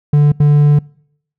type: tone bursts at uneven times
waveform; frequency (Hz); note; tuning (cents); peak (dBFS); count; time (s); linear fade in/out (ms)
triangle; 146.83; D3; 0; -4; 2; 0.13-0.32 / 0.4-0.79; 5
effects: noise-tail reverb RT60 0.7 s tail -26 dB re dry